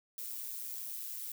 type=noise with amplitude modulation; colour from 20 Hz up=violet; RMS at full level=-39 dBFS; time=0.18-1.32 s; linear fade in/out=2 ms; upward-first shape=sine; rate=120 Hz; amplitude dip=60%; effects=none